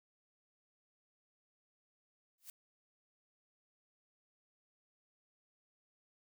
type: noise with exponential growth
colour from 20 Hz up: blue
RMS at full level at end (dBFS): -45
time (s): 2.38-2.5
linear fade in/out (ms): 2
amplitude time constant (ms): 24
effects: none